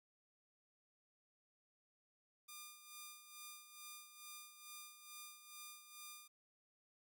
5% pulse tone with tremolo, 1204 Hz, D6, 43 cents sharp, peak -39 dBFS, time 2.48-6.28 s, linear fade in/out 10 ms, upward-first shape sine, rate 2.3 Hz, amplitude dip 65%, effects none

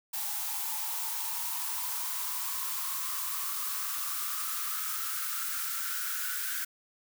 blue noise with high-pass filter sweep, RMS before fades -34 dBFS, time 0.13-6.65 s, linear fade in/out 10 ms, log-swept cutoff 830 to 1500 Hz, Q 8.6, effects none

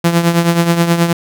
sawtooth tone with tremolo, 169.7 Hz, F3, 49 cents flat, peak -3 dBFS, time 0.04-1.13 s, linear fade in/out 5 ms, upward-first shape triangle, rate 9.4 Hz, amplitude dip 70%, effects none

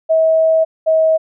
sine tone pair in turn, 643 / 638.9 Hz, E5 / D#5, -43 / +46 cents, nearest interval unison, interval 11 cents, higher first, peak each -9 dBFS, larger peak neither, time 0.09-0.65 / 0.86-1.18 s, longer first, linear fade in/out 20 ms, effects none

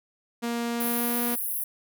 sawtooth tone with pitch glide, 235.3 to 239.6 Hz, A#3 to A#3, +16 to +48 cents, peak -23 dBFS, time 0.42-1.36 s, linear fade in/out 20 ms, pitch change +32 cents, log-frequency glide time 0.73-1.21 s
pink high-pass noise, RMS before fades -30 dBFS, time 0.8-1.64 s, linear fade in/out 5 ms, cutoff 10000 Hz, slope 96 dB/octave
effects none

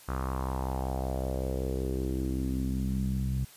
sawtooth tone with low-pass filter sweep, 65.3 Hz, C2, 3 cents flat, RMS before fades -31 dBFS, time 0.08-3.45 s, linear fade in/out 10 ms, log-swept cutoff 1300 to 150 Hz, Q 3.7, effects white hiss -53 dBFS RMS until 3.56 s + resampled to 32000 Hz

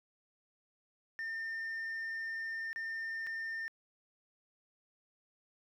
sine tone with dropouts, 1808 Hz, A6, 47 cents sharp, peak -34 dBFS, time 1.19-3.68 s, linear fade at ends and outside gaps 0 ms, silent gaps 2.73-2.76 / 3.266-3.27 s, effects tanh soft clip ceiling -36 dBFS + 12-bit

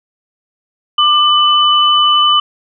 sine tone pair together, 1190.2 / 2999 Hz, D6 / F#7, +23 / +23 cents, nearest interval octave + major third, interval 1600 cents, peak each -10 dBFS, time 0.98-2.4 s, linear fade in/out 5 ms, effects none

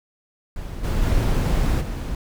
brown noise with level steps, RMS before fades -31 / -21 / -19 / -27 dBFS, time 0.56-2.15 s, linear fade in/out 2 ms, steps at 0.83 / 1.01 / 1.8 s, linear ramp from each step 20 ms, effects none

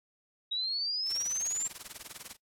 sine exponential sweep, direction up, 3807 to 7459 Hz, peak -30 dBFS, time 0.51-1.68 s, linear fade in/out 10 ms
white noise with tremolo, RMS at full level -40 dBFS, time 1.05-2.37 s, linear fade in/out 50 ms, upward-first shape triangle, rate 20 Hz, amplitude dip 100%
effects noise-tail reverb RT60 0.1 s tail -20 dB re dry + low-pass 12000 Hz 12 dB/octave

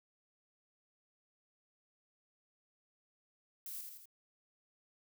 violet noise with echo, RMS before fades -45 dBFS, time 3.66-3.81 s, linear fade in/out 2 ms, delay 82 ms, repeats 3, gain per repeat -4 dB, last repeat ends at 4.056 s, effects none

